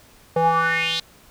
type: tone with band-pass filter sweep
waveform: square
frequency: 164.81 Hz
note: E3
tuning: in tune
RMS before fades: -20 dBFS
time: 0.36-1 s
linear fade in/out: 5 ms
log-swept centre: 600 to 4100 Hz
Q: 5.2
effects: pink hiss -51 dBFS RMS until 1.3 s